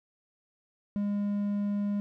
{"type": "tone", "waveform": "triangle", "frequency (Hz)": 203.9, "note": "G#3", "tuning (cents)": -32, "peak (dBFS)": -25, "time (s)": [0.96, 2], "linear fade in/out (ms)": 0, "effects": []}